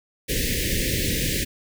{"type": "band-stop noise", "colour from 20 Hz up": "pink", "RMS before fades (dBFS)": -24, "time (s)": [0.28, 1.45], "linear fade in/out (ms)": 20, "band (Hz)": [550, 1700], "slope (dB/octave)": 96, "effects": []}